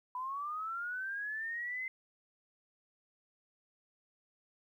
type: linear sweep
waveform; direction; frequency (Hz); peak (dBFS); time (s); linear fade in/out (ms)
sine; up; 987.8 to 2074; -36; 0.15-1.88; 2
effects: 12-bit